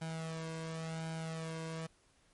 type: tone with flanger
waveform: sawtooth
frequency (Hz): 161.9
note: E3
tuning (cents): -31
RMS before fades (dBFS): -41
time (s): 0.01-1.87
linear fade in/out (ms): 10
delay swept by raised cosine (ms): 1.3 to 1.91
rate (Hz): 0.93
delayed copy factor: +0.75
effects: pink hiss -69 dBFS RMS until 2.33 s + MP3 48 kbps